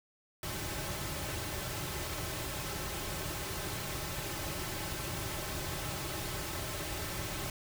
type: noise with comb filter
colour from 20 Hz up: pink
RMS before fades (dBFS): -38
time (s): 0.43-7.5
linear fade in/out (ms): 2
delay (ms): 4.2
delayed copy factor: -0.6
effects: none